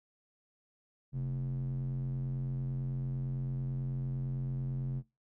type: tone with band-pass filter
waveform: square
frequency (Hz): 44.49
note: F1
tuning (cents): +33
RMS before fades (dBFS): -35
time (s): 1.12-5.03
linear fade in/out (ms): 50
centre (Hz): 150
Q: 5.8
effects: noise-tail reverb RT60 0.2 s tail -19 dB re dry